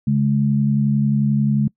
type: tone pair together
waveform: sine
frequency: 139.69 / 211 Hz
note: C#3 / G#3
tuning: +14 / +28 cents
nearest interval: perfect fifth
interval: 714 cents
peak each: -17 dBFS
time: 0.07-1.68 s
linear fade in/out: 5 ms
effects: noise-tail reverb RT60 0.1 s tail -24 dB re dry